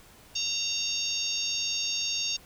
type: harmonic tone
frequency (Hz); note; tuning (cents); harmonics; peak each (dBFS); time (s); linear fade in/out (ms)
922; A#5; -19; 3 / 4 / 5 / 6 / 7; -34 / -34 / -34 / -34 / -34; 0.35-2.37; 10
effects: pink hiss -54 dBFS RMS until 2.45 s